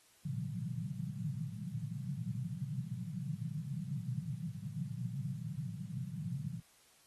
pink band-pass noise, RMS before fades -40 dBFS, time 0.25-6.6 s, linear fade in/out 5 ms, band 110 to 190 Hz, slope 96 dB/octave, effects white hiss -66 dBFS RMS until 7.06 s + AAC 32 kbps

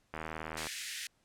click train, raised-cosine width 0.5 ms, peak -24 dBFS, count 43, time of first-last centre 0.14-0.669 s, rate 79.4 Hz
pink high-pass noise, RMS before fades -40 dBFS, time 0.57-1.07 s, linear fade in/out 2 ms, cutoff 1700 Hz, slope 48 dB/octave
effects pink hiss -73 dBFS RMS until 1.24 s + low-pass 10000 Hz 12 dB/octave

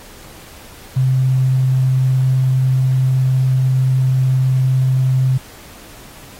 triangle tone with tanh clipping, 130.4 Hz, C3, 5 cents flat, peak -11 dBFS, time 0.96-5.38 s, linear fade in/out 10 ms, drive 3 dB, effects pink hiss -40 dBFS RMS until 6.39 s + AAC 48 kbps

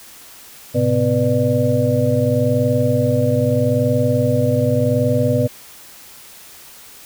sine tone cluster, 109.8 / 130.6 / 251.9 / 492.4 / 595 Hz, A2 / C3 / B3 / B4 / D5, -3 / -3 / +34 / -5 / +22 cents, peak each -20 dBFS, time 0.74-5.48 s, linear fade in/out 20 ms, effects white hiss -41 dBFS RMS until 7.05 s

